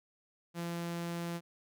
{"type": "tone", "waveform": "sawtooth", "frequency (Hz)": 170.7, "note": "F3", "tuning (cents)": -39, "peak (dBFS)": -32, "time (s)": [0.54, 1.41], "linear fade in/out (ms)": 50, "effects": []}